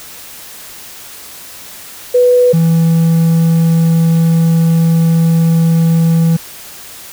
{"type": "tone pair in turn", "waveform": ["sine", "triangle"], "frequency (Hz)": [493.9, 164.82], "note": ["B4", "E3"], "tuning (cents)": [0, 0], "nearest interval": "octave + perfect fifth", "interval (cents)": 1900, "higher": "first", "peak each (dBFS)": -5, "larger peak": "neither", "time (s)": [[2.14, 2.53], [2.53, 6.37]], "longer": "second", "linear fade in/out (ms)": 10, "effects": ["white hiss -32 dBFS RMS until 7.12 s"]}